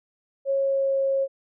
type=tone with pitch glide; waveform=sine; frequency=547 to 542.9 Hz; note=C#5 to C#5; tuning=-23 to -36 cents; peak=-20 dBFS; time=0.45-1.28 s; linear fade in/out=50 ms; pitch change=-13 cents; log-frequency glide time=0.57-0.99 s; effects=none